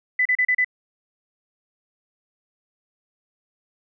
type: tone bursts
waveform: sine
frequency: 2000 Hz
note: B6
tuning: 21 cents sharp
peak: -16 dBFS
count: 5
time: 0.19-0.646 s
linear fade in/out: 5 ms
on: 64 ms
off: 34 ms
effects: none